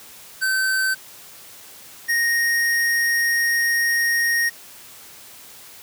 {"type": "tone pair in turn", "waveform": "square", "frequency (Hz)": [1539, 1863.7], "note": ["G6", "A#6"], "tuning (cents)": [-32, -1], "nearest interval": "minor third", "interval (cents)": 331, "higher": "second", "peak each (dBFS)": [-19, -18], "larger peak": "second", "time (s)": [[0.41, 0.95], [2.08, 4.5]], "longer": "second", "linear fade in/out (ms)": 20, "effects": ["white hiss -43 dBFS RMS until 5.82 s", "high-pass 60 Hz 12 dB/octave"]}